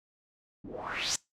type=noise with low-pass filter sweep; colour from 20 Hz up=white; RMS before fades=-35 dBFS; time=0.64-1.16 s; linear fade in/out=5 ms; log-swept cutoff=240 to 7500 Hz; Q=4; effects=noise-tail reverb RT60 0.2 s tail -23 dB re dry